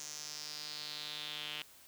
sawtooth tone with band-pass filter sweep, 150 Hz, D3, 37 cents sharp, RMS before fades -44 dBFS, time 0-1.62 s, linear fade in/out 2 ms, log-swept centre 6400 to 3000 Hz, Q 4.3, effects white hiss -59 dBFS RMS until 1.87 s

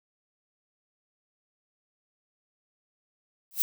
violet noise with exponential growth, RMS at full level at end -20 dBFS, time 3.51-3.62 s, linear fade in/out 0 ms, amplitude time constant 23 ms, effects none

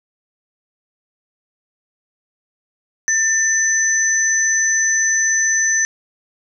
sine tone pair together, 1792 / 6047 Hz, A6 / F#8, +31 / +37 cents, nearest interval octave + major sixth, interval 2106 cents, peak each -17 / -16 dBFS, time 3.08-5.85 s, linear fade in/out 0 ms, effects none

